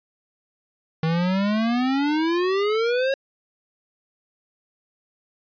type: exponential sweep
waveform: square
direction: up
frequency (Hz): 158 to 550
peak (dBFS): -20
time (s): 1.03-3.14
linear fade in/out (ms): 2
effects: resampled to 11025 Hz